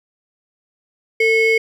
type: ring-modulated tone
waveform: triangle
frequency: 1318.5 Hz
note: E6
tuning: in tune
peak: -7 dBFS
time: 1.2-1.58 s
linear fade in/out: 5 ms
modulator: 870 Hz
effects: none